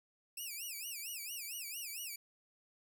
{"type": "tone with vibrato", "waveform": "5% pulse", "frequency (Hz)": 2582, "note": "E7", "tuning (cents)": -37, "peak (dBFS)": -33, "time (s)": [0.37, 2.16], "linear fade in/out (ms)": 5, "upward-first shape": "sine", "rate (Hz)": 4.4, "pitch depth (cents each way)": 220, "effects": []}